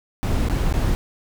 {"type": "noise with dropouts", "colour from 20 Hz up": "brown", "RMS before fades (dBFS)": -20, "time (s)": [0.23, 0.95], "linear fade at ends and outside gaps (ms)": 0, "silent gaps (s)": [[0.486, 0.498], [0.725, 0.739]], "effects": []}